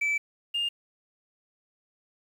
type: tone pair in turn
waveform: sine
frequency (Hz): 2313 / 2818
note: D7 / F7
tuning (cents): -27 / +15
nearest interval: minor third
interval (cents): 342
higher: second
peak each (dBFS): -21 / -24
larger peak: first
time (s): 0.01-0.18 / 0.54-0.69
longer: first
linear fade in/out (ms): 10
effects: tanh soft clip ceiling -23 dBFS + 9-bit

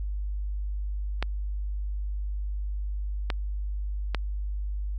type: clicks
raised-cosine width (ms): 0.3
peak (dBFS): -12 / -12 / -12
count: 3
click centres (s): 1.226 / 3.302 / 4.147
effects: added 50 Hz sine -28 dBFS peak until 4.98 s

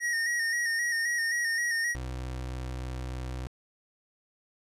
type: tone with vibrato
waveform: square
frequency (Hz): 1868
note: A#6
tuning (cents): +3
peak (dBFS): -27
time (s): 0-1.96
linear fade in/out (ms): 50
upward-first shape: square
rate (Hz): 3.8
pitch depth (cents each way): 34
type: tone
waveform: 30% pulse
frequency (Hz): 63.3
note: B1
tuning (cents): +43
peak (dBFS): -31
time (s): 1.95-3.47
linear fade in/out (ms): 0
effects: low-pass 10000 Hz 12 dB/octave

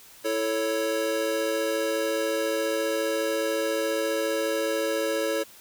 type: chord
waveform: square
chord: A major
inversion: second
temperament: equal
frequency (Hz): 329.6 / 440 / 554.4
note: E4 / A4 / C#5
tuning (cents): 0 / 0 / 0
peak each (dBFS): -32 / -30 / -28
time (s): 0.24-5.44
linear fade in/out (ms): 20
effects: white hiss -50 dBFS RMS until 5.6 s

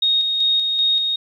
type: tone with tremolo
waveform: sine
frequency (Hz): 3729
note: A#7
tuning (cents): 0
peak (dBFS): -14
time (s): 0.02-1.16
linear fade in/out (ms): 5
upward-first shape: square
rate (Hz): 2.6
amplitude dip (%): 35
effects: 9-bit

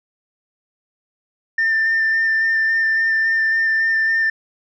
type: tone with vibrato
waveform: sine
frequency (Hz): 1794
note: A6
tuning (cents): +33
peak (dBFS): -13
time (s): 1.58-4.3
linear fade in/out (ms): 5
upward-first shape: square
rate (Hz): 3.6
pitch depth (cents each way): 10
effects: tanh soft clip ceiling -12 dBFS

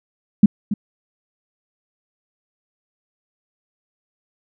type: tone with echo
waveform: sine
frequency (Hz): 206.4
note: G#3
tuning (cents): -10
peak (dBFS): -4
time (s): 0.43-0.46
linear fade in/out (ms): 5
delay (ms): 280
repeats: 1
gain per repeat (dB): -13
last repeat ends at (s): 0.74
effects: none

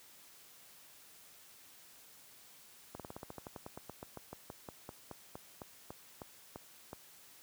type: slowing click train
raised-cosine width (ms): 1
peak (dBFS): -30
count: 26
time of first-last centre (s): 2.95-6.931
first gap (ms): 47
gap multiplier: 1.09
effects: white hiss -59 dBFS RMS until 7.42 s + high-pass 60 Hz 12 dB/octave

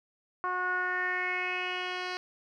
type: tone with low-pass filter sweep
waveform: 10% pulse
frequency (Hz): 363.9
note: F#4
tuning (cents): -29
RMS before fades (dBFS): -32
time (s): 0.44-2.17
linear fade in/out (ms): 0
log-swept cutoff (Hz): 1200 to 4000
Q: 5.1
effects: none

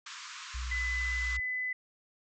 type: band-pass noise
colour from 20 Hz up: pink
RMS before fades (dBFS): -45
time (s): 0.06-1.37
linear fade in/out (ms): 5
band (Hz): 1000 to 7500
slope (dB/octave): 96
type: tone with vibrato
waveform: sine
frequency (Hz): 61.2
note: B1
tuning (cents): -15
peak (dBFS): -34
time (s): 0.54-1.4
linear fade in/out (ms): 10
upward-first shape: triangle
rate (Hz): 2.4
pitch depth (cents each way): 26
type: tone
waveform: sine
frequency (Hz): 2008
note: B6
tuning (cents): +28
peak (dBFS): -31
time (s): 0.71-1.73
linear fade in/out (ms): 5
effects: none

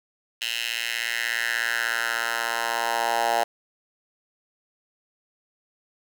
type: tone with high-pass filter sweep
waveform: 10% pulse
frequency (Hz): 116.54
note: A#2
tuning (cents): 0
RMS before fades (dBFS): -26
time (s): 0.41-3.44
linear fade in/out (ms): 10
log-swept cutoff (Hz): 2800 to 760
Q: 3.1
effects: none

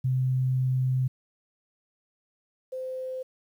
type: tone pair in turn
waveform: sine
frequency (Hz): 129.2 / 516.8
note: C3 / C5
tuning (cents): -21 / -21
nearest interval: 2 octaves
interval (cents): 2400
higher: second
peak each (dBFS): -22 / -31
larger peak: first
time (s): 0.04-1.08 / 2.72-3.23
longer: first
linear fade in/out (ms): 10
effects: 10-bit

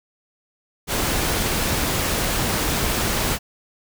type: noise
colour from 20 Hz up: pink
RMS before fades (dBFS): -22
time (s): 0.87-3.39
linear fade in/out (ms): 50
effects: none

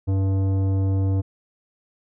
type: tone with tanh clipping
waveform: sine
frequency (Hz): 96.5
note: G2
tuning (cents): -27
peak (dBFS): -20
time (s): 0.07-1.22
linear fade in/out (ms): 20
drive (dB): 13
effects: none

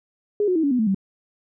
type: tone with pitch steps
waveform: sine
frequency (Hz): 414.1 / 364.7 / 321.2 / 282.8 / 249.1 / 219.4 / 193.18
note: G#4 / F#4 / E4 / C#4 / B3 / A3 / G3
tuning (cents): -5 / -25 / -45 / +35 / +15 / -5 / -25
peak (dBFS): -17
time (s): 0.4-0.946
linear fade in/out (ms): 2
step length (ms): 78
effects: none

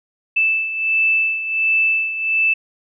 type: beating tone pair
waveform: sine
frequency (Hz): 2637 / 2638.4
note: E7 / E7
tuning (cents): 0 / +1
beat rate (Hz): 1.4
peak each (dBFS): -16 / -22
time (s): 0.36-2.54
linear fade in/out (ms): 10
effects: none

